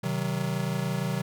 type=chord; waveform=square; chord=C diminished; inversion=none; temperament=just; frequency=130.81 / 156.98 / 188.37 Hz; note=C3 / Eb3 / Gb3; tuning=0 / +16 / +31 cents; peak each=-32 dBFS; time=0.03-1.22 s; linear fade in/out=10 ms; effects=none